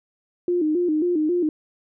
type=tone with vibrato; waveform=sine; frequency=329.6 Hz; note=E4; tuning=in tune; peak=-18 dBFS; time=0.48-1.49 s; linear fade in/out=2 ms; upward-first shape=square; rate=3.7 Hz; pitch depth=120 cents each way; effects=none